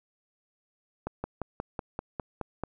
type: slowing click train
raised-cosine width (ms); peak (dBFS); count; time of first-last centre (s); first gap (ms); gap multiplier
1; -18; 9; 1.07-2.636; 170; 1.04
effects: none